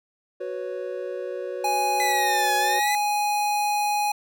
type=chord; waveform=triangle; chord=F# suspended fourth; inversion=none; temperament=equal; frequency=370 / 493.9 / 554.4 Hz; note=F#4 / B4 / C#5; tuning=0 / 0 / 0 cents; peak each=-31 dBFS; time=0.4-2.8 s; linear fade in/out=10 ms
type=tone; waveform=square; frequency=830.6 Hz; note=G#5; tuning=in tune; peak=-22 dBFS; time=1.64-4.12 s; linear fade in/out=5 ms
type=linear two-way sweep; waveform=sawtooth; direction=down then up; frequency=2020 to 1680 to 2020 Hz; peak=-22 dBFS; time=2-2.95 s; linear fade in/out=0 ms; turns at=2.56 s
effects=none